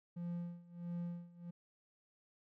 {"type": "tone with tremolo", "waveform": "triangle", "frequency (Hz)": 173.1, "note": "F3", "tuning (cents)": -15, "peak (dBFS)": -36, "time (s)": [0.16, 1.51], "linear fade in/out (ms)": 10, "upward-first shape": "sine", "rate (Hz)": 1.5, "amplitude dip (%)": 90, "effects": []}